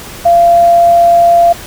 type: tone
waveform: sine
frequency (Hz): 687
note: F5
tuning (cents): -29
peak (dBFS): -3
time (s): 0.25-1.53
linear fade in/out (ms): 10
effects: pink hiss -28 dBFS RMS until 1.66 s